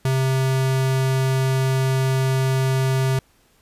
square tone, 132.2 Hz, C3, 18 cents sharp, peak -18 dBFS, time 0.05-3.19 s, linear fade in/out 2 ms, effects pink hiss -59 dBFS RMS until 3.61 s + resampled to 32000 Hz

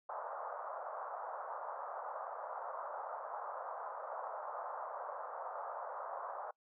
pink band-pass noise, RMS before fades -44 dBFS, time 0.09-6.51 s, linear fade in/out 5 ms, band 560 to 1300 Hz, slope 48 dB/octave, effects noise-tail reverb RT60 0.1 s tail -26 dB re dry

